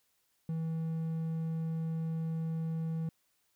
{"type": "tone", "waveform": "triangle", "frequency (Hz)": 162.1, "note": "E3", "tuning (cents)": -29, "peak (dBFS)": -30, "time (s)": [0.49, 3.09], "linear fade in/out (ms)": 2, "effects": ["white hiss -75 dBFS RMS until 3.55 s"]}